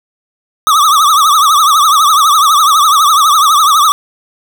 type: tone with vibrato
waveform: square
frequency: 1209 Hz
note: D6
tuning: 50 cents sharp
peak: -6 dBFS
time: 0.67-3.92 s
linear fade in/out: 0 ms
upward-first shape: triangle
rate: 12 Hz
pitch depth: 160 cents each way
effects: none